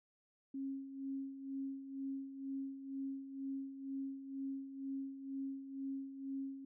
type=tone with tremolo; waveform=sine; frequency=271.4 Hz; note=C#4; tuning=36 cents flat; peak=-38 dBFS; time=0.54-6.65 s; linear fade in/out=5 ms; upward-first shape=sine; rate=2.1 Hz; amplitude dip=65%; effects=none